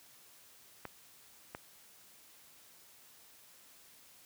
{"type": "clicks", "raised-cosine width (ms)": 0.5, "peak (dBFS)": -26, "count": 2, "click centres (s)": [0.853, 1.549], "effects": ["white hiss -60 dBFS RMS until 4.25 s", "high-pass 60 Hz 12 dB/octave"]}